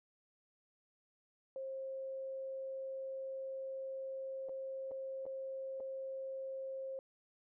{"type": "tone with dropouts", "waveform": "sine", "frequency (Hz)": 533, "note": "C5", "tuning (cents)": 32, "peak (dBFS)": -40, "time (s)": [1.56, 6.99], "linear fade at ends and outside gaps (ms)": 1, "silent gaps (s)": [[4.487, 4.493], [4.911, 4.916], [5.255, 5.264], [5.801, 5.805]], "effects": []}